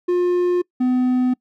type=tone pair in turn; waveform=triangle; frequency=355.7 / 252.3 Hz; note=F4 / B3; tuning=+32 / +37 cents; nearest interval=tritone; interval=595 cents; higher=first; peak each=-13 dBFS; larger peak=neither; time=0.08-0.62 / 0.8-1.34 s; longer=neither; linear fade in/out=10 ms; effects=noise-tail reverb RT60 0.1 s tail -24 dB re dry